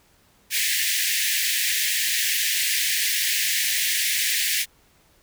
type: high-pass noise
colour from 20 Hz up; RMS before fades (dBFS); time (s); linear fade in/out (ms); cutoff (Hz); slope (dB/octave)
pink; -23; 0.5-4.66; 50; 1700; 96
effects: pink hiss -59 dBFS RMS until 5.22 s